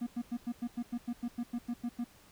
triangle tone bursts, 239.2 Hz, A#3, 45 cents sharp, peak -30 dBFS, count 14, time 0.01-2.044 s, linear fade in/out 10 ms, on 58 ms, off 94 ms, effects pink hiss -60 dBFS RMS until 2.31 s

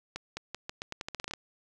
accelerating click train, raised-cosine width 0.2 ms, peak -19 dBFS, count 14, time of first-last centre 0.16-1.336 s, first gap 210 ms, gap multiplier 0.84, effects none

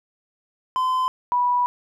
triangle / sine tone pair in turn, 1025 / 980.2 Hz, C6 / B5, -36 / -13 cents, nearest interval minor second, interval 77 cents, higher first, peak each -17 dBFS, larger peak neither, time 0.76-1.08 / 1.32-1.66 s, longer second, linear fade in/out 0 ms, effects none

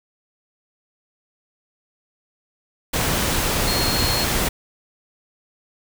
sine tone in noise, 4271 Hz, C8, 35 cents sharp, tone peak -24 dBFS, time 3.67-4.25 s, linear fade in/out 10 ms, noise pink, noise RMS -21 dBFS, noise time 2.93-4.49 s, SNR -6 dB, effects none

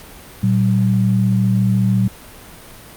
sine tone pair together, 116.54 / 190.55 Hz, A#2 / G3, 0 / -49 cents, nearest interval major sixth, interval 851 cents, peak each -15 dBFS, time 0.43-2.08 s, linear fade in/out 5 ms, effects pink hiss -39 dBFS RMS until 2.96 s + Opus 48 kbps

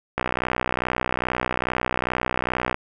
click train, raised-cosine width 0.5 ms, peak -7 dBFS, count 161, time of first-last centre 0.18-2.744 s, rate 62.4 Hz, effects none

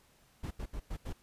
brown noise bursts at uneven times, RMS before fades -38 dBFS, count 5, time 0.43-0.51 / 0.59-0.66 / 0.73-0.8 / 0.9-0.97 / 1.05-1.13 s, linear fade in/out 10 ms, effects pink hiss -66 dBFS RMS until 1.22 s + resampled to 32000 Hz

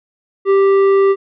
triangle tone with tanh clipping, 392 Hz, G4, in tune, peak -10 dBFS, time 0.45-1.16 s, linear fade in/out 50 ms, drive 14 dB, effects none

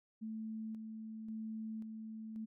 sine tone with tremolo, 220 Hz, A3, in tune, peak -40 dBFS, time 0.21-2.46 s, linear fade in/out 20 ms, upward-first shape square, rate 0.93 Hz, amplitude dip 35%, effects none

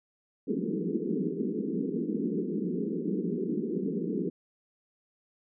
pink band-pass noise, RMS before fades -31 dBFS, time 0.47-4.3 s, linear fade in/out 10 ms, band 170 to 450 Hz, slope 96 dB/octave, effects none

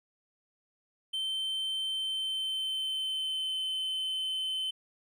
triangle tone with pitch glide, 3100 to 3064 Hz, G7 to G7, -20 to -40 cents, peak -29 dBFS, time 1.13-4.71 s, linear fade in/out 10 ms, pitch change -20 cents, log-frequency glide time 1.88-3.59 s, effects none

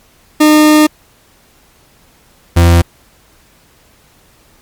40% pulse tone pair in turn, 304.7 / 85.5 Hz, D#4 / F2, -36 / -36 cents, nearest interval octave + minor seventh, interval 2200 cents, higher first, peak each -3 dBFS, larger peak neither, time 0.4-0.87 / 2.56-2.82 s, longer first, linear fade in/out 10 ms, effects pink hiss -48 dBFS RMS until 4.61 s + MP3 96 kbps

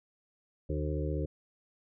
harmonic tone with a mistuned harmonic, 75.2 Hz, D2, 42 cents sharp, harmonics 1 / 2 / 4 / 5 / 6 / 7, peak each -33 / -36 / -39 / -40 / -41 / -41 dBFS, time 0.69-1.26 s, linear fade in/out 10 ms, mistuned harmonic 7, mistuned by +16 cents, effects none

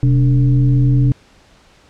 sine tone with frequency modulation, 127.6 Hz, C3, 43 cents flat, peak -9 dBFS, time 0.03-1.12 s, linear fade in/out 0 ms, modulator 162 Hz, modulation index 0.61, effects pink hiss -49 dBFS RMS until 1.89 s + low-pass 6000 Hz 12 dB/octave

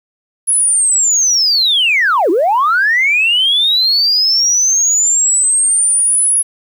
sine linear two-way sweep, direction down then up, 10548 to 310.2 to 10548 Hz, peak -8 dBFS, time 0.47-6.43 s, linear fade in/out 20 ms, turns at 2.3 s, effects tanh soft clip ceiling -5 dBFS + 7-bit

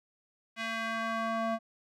square tone with band-pass filter sweep, 225.7 Hz, A3, 44 cents sharp, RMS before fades -33 dBFS, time 0.56-1.59 s, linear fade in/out 50 ms, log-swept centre 2300 to 760 Hz, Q 1.4, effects none

